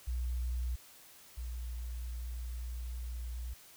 sine tone pair in turn, 61.1 / 59.95 Hz, B1 / A#1, -18 / +49 cents, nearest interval unison, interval 33 cents, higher first, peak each -32 / -37 dBFS, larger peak first, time 0.07-0.76 / 1.37-3.54 s, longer second, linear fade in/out 10 ms, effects white hiss -57 dBFS RMS until 3.76 s

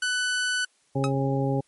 sawtooth tone, 1494 Hz, F#6, 16 cents sharp, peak -20 dBFS, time 0.02-0.65 s, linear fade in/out 5 ms
harmonic tone, 136.1 Hz, C#3, 31 cents flat, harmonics 1 / 2 / 3 / 4 / 6, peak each -25 / -28 / -30 / -31 / -33 dBFS, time 0.95-1.61 s, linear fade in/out 10 ms
sawtooth tone with exponential decay, 1277 Hz, D#6, 45 cents sharp, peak -20 dBFS, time 1.04-1.12 s, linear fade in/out 0 ms, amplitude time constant 17 ms
effects white hiss -65 dBFS RMS until 1.67 s + MP3 48 kbps

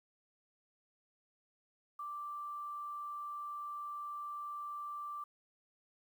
sine tone with quantisation, 1174.7 Hz, D6, in tune, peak -40 dBFS, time 1.99-5.24 s, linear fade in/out 5 ms, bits 11, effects none

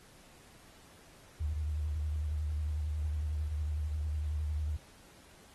sine tone with vibrato, 75.9 Hz, D#2, 42 cents flat, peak -31 dBFS, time 1.4-4.77 s, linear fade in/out 10 ms, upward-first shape sine, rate 11 Hz, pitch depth 48 cents each way, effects pink hiss -59 dBFS RMS until 5.54 s + AAC 32 kbps

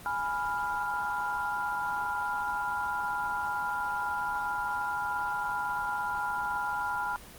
sine chord, F diminished, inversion first, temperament equal, 830.6 / 987.8 / 1396.9 Hz, Ab5 / Cb6 / F6, 0 / 0 / 0 cents, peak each -33 dBFS, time 0.06-7.16 s, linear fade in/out 0 ms, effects pink hiss -48 dBFS RMS until 7.38 s + Opus 24 kbps

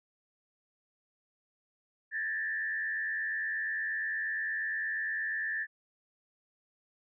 sine tone with frequency modulation, 1760 Hz, A6, in tune, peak -31 dBFS, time 2.11-5.67 s, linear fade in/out 50 ms, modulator 88.5 Hz, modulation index 0.91, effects none

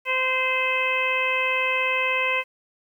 harmonic tone, 517 Hz, C5, 21 cents flat, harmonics 1 / 2 / 3 / 4 / 5 / 6, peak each -29 / -28 / -34 / -26 / -24 / -35 dBFS, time 0.05-2.44 s, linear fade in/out 50 ms, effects 9-bit

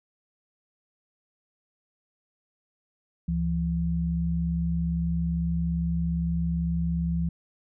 sine tone pair together, 70.8 / 168.4 Hz, C#2 / E3, +37 / +37 cents, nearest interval octave + minor third, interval 1500 cents, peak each -29 / -25 dBFS, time 3.28-7.29 s, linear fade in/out 5 ms, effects none

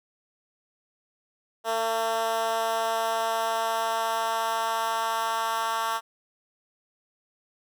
10% pulse tone with high-pass filter sweep, 225.7 Hz, A3, 44 cents sharp, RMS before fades -27 dBFS, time 1.64-6.01 s, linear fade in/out 50 ms, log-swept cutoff 580 to 1000 Hz, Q 2, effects none

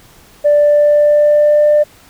sine tone with pitch glide, 587.3 to 596.2 Hz, D5 to D5, 0 to +26 cents, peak -5 dBFS, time 0.44-1.84 s, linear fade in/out 20 ms, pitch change +26 cents, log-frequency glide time 0.58-1.7 s, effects tanh soft clip ceiling -3 dBFS + pink hiss -44 dBFS RMS until 2.09 s

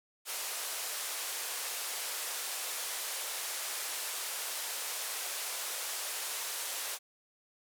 white band-pass noise, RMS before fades -38 dBFS, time 0.25-6.99 s, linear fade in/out 50 ms, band 450 to 13000 Hz, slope 24 dB/octave, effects none

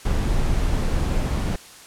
brown noise, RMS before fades -21 dBFS, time 0.05-1.56 s, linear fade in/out 5 ms, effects white hiss -44 dBFS RMS until 1.86 s + low-pass 10000 Hz 12 dB/octave

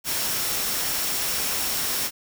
sine tone in noise, 5480 Hz, F8, 34 cents flat, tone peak -35 dBFS, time 0.04-2.11 s, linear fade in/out 50 ms, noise white, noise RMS -26 dBFS, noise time 0.04-2.11 s, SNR -12 dB, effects none

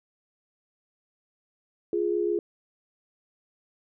sine tone pair together, 348.1 / 415.3 Hz, F4 / G#4, -6 / 0 cents, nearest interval minor third, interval 306 cents, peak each -26 dBFS, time 1.93-2.39 s, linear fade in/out 2 ms, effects none

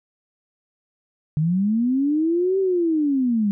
sine linear two-way sweep, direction up then down, 147.7 to 390 to 196.3 Hz, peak -17 dBFS, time 1.37-3.51 s, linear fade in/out 0 ms, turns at 2.59 s, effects none

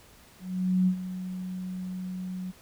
sine tone with ADSR envelope, 184.3 Hz, F#3, 7 cents flat, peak -19 dBFS, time 0.39-2.52 s, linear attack 480 ms, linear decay 84 ms, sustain -13 dB, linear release 21 ms, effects pink hiss -55 dBFS RMS until 2.61 s

